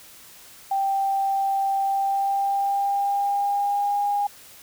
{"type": "tone with pitch glide", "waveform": "sine", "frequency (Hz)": [784, 814.5], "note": ["G5", "G#5"], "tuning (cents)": [0, -34], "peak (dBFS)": -20, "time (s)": [0.71, 4.27], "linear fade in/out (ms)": 5, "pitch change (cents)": 66, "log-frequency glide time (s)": [1.8, 4.02], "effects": ["white hiss -47 dBFS RMS until 4.62 s"]}